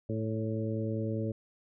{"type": "harmonic tone with a mistuned harmonic", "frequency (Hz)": 110, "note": "A2", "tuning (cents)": 0, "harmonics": [1, 2, 3, 4, 5], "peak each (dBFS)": [-33, -36, -38, -39, -40], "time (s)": [0.09, 1.32], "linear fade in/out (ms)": 5, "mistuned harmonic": 5, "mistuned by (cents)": 15, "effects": []}